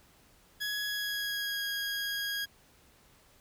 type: tone with pitch glide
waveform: 20% pulse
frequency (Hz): 1675 to 1640.5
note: G#6 to G#6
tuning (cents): +14 to -22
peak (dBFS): -27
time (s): 0.6-2.46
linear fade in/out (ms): 20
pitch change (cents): -36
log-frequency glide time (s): 0.83-1.65
effects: pink hiss -62 dBFS RMS until 3.4 s